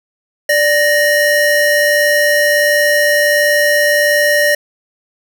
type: tone pair together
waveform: square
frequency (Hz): 587.3 / 1863.3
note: D5 / A#6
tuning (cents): 0 / -1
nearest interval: octave + minor sixth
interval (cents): 1999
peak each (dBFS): -13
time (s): 0.49-4.55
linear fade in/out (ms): 5
effects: none